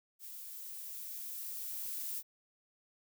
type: noise with level ramp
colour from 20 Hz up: violet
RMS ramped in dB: -48 to -39 dBFS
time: 0.19-2.23 s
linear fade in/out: 50 ms
effects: none